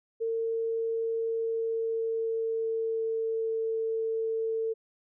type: tone with pitch glide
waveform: sine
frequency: 454 to 448 Hz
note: A#4 to A4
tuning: -46 to +31 cents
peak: -27 dBFS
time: 0.2-4.74 s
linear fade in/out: 20 ms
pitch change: -23 cents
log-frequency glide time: 1.25-3.66 s
effects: none